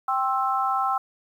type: chord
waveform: sine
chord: C major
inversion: second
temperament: equal with one note detuned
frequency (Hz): 784 / 1059.9 / 1318.5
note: G5 / C6 / E6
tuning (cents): 0 / +22 / 0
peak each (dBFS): -25 / -27 / -25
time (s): 0.08-0.98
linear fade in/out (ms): 5
effects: 9-bit